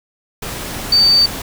sine tone in noise, 4594 Hz, D8, 39 cents flat, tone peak -8 dBFS, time 0.92-1.26 s, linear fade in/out 5 ms, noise pink, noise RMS -26 dBFS, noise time 0.42-1.42 s, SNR +15 dB, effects none

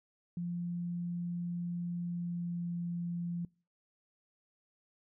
sine tone with pitch glide, 173.8 to 172.6 Hz, F3 to F3, -8 to -20 cents, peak -34 dBFS, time 0.37-3.45 s, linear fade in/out 2 ms, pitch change -12 cents, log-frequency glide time 2.01-2.77 s, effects noise-tail reverb RT60 0.4 s tail -26 dB re dry

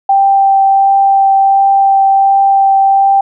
sine tone with vibrato, 784 Hz, G5, in tune, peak -5 dBFS, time 0.09-3.21 s, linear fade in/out 5 ms, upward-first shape triangle, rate 1.4 Hz, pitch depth 9 cents each way, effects none

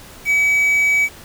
triangle tone with quantisation, 2280 Hz, C#7, 48 cents sharp, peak -11 dBFS, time 0.25-1.09 s, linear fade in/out 50 ms, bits 6, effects pink hiss -40 dBFS RMS until 1.24 s

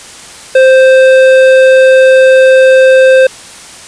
sine tone with hard clipping, 523.3 Hz, C5, in tune, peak -3 dBFS, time 0.55-3.27 s, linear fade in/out 5 ms, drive 11 dB, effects white hiss -30 dBFS RMS until 3.87 s + resampled to 22050 Hz

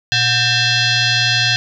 sine tone with frequency modulation, 727 Hz, F#5, 31 cents flat, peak -12 dBFS, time 0.12-1.56 s, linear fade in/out 0 ms, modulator 845 Hz, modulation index 5.1, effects none

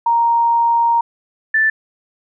sine tone pair in turn, 933 / 1761.3 Hz, A#5 / A6, +1 / +1 cents, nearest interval major seventh, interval 1100 cents, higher second, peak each -11 dBFS, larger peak neither, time 0.06-1.01 / 1.54-1.7 s, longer first, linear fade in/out 5 ms, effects none

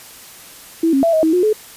sine tone with pitch steps, 328.5 / 271.5 / 667 / 633 / 319.6 / 359.7 / 428.5 Hz, E4 / C#4 / E5 / D#5 / D#4 / F#4 / A4, -6 / -36 / +20 / +30 / +47 / -49 / -46 cents, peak -11 dBFS, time 0.83-1.53 s, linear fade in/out 5 ms, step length 100 ms, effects white hiss -39 dBFS RMS until 1.76 s + resampled to 32000 Hz

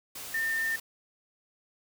sine tone in noise, 1807 Hz, A6, 46 cents sharp, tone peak -27 dBFS, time 0.34-0.76 s, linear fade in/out 5 ms, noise white, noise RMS -41 dBFS, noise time 0.15-0.8 s, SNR +11 dB, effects none

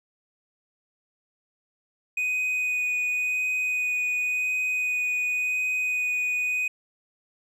triangle tone with vibrato, 2489 Hz, D#7, in tune, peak -22 dBFS, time 2.17-6.68 s, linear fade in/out 5 ms, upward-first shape sine, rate 0.92 Hz, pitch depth 10 cents each way, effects none

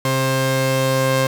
sawtooth tone pair together, 132.39 / 530 Hz, C3 / C5, +21 / +22 cents, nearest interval 2 octaves, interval 2401 cents, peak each -15 dBFS, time 0.05-1.27 s, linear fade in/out 2 ms, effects none

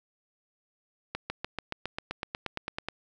accelerating click train, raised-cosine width 0.3 ms, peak -16 dBFS, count 15, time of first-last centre 1.15-2.886 s, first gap 150 ms, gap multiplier 0.97, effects none

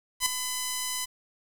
5% pulse tone with ADSR envelope, 1008 Hz, B5, 35 cents sharp, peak -8 dBFS, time 0.2-1.06 s, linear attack 60 ms, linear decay 4 ms, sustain -9 dB, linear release 20 ms, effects 7-bit

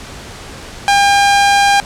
sawtooth tone, 803 Hz, G5, 41 cents sharp, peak -4 dBFS, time 0.88-1.8 s, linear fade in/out 0 ms, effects pink hiss -31 dBFS RMS until 1.85 s + low-pass 8000 Hz 12 dB/octave

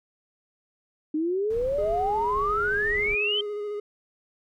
sine exponential sweep, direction up, 300.2 to 3153 Hz, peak -23 dBFS, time 1.14-3.41 s, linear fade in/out 5 ms
brown noise, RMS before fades -39 dBFS, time 1.5-3.15 s, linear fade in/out 5 ms
triangle tone with vibrato, 415.3 Hz, G#4, in tune, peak -27 dBFS, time 1.78-3.8 s, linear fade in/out 5 ms, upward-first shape square, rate 14 Hz, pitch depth 17 cents each way
effects none

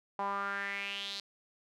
sawtooth tone with band-pass filter sweep, 199.1 Hz, G3, 27 cents sharp, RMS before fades -37 dBFS, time 0.19-1.2 s, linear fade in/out 2 ms, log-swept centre 890 to 4300 Hz, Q 4.9, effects none

